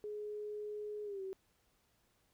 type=tone with pitch glide; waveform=sine; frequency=419.6 to 382.6 Hz; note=G#4 to G4; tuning=+18 to -42 cents; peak=-40 dBFS; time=0.04-1.33 s; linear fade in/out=0 ms; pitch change=-160 cents; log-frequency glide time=1.04-1.22 s; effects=pink hiss -75 dBFS RMS until 2.33 s